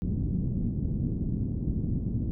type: low-pass noise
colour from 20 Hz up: white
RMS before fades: -29 dBFS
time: 0.02-2.31 s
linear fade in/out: 0 ms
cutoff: 230 Hz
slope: 24 dB/octave
effects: none